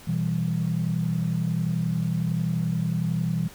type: chord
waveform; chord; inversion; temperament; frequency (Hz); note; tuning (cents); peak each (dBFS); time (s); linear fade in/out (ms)
sine; E minor; second; equal; 123.47 / 164.81 / 196; B2 / E3 / G3; 0 / 0 / 0; -28 / -24 / -30; 0.07-3.48; 10
effects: tanh soft clip ceiling -14 dBFS + pink hiss -47 dBFS RMS until 3.54 s